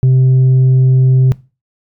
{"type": "tone", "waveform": "sine", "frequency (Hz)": 129.9, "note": "C3", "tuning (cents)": -12, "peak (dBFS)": -3, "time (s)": [0.03, 1.32], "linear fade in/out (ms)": 0, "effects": ["noise-tail reverb RT60 0.3 s tail -21 dB re dry", "tanh soft clip ceiling -5 dBFS"]}